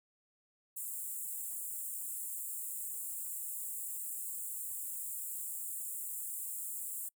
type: high-pass noise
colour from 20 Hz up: pink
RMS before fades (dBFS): -41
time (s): 0.76-7.09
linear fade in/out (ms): 10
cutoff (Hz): 7400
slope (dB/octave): 96
effects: noise-tail reverb RT60 0.1 s tail -26 dB re dry